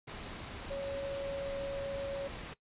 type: tone in noise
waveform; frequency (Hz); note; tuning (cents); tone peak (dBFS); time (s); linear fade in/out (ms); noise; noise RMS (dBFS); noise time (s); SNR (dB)
sine; 554.4; C#5; 0; -35; 0.7-2.28; 10; pink; -44; 0.07-2.54; +6
effects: noise-tail reverb RT60 0.1 s tail -18 dB re dry + resampled to 8000 Hz